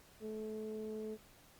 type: tone with low-pass filter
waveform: sawtooth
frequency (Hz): 216.6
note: A3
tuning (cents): -27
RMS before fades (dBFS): -43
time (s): 0.2-1.18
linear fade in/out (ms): 50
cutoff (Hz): 440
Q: 3.7
effects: pink hiss -63 dBFS RMS until 1.59 s + Opus 48 kbps